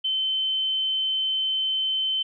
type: tone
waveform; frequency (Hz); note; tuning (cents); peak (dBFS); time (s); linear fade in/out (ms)
sine; 3075; G7; -34; -22; 0.04-2.23; 10
effects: none